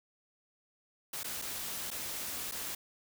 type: noise with dropouts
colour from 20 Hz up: white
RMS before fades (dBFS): -39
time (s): 1.13-2.75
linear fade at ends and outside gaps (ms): 5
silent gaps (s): 1.233-1.243 / 1.417-1.421 / 1.905-1.913 / 2.514-2.52
effects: none